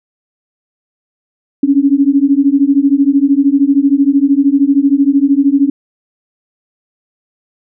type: beating tone pair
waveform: sine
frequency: 272.6 / 285.6 Hz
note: C#4 / D4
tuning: -29 / -48 cents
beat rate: 13 Hz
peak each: -10 dBFS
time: 1.63-5.7 s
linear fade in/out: 5 ms
effects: none